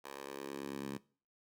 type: tone with high-pass filter sweep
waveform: 10% pulse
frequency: 69.3 Hz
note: C#2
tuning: in tune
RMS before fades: -44 dBFS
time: 0.04-0.98 s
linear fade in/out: 10 ms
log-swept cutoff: 660 to 180 Hz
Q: 1.4
effects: noise-tail reverb RT60 0.4 s tail -20 dB re dry